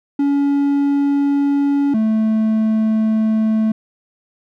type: tone pair in turn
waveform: triangle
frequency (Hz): 282.4 / 219.1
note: C#4 / A3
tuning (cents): +32 / -7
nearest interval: major third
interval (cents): 439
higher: first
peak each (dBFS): -11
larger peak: neither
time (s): 0.19-1.94 / 1.94-3.72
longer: second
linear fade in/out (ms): 5
effects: none